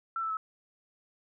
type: tone with pitch steps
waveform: sine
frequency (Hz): 1341 / 1318.7 / 1296.8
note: E6 / E6 / E6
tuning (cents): +29 / 0 / -29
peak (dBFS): -30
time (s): 0.16-0.37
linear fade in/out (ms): 2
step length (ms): 70
effects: none